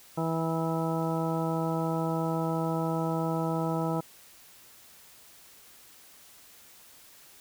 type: harmonic tone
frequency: 163 Hz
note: E3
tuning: 19 cents flat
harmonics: 1 / 2 / 3 / 4 / 5 / 6 / 8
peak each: -30 / -33 / -35 / -36 / -37 / -38 / -39 dBFS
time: 0.17-4.01 s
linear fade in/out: 10 ms
effects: white hiss -54 dBFS RMS until 7.4 s